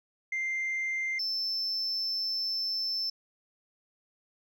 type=tone pair in turn; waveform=sine; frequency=2093 / 5302 Hz; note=C7 / E8; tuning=0 / +9 cents; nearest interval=octave + major third; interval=1609 cents; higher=second; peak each=-27 dBFS; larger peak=neither; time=0.32-1.19 / 1.19-3.1 s; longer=second; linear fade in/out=5 ms; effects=tanh soft clip ceiling -27 dBFS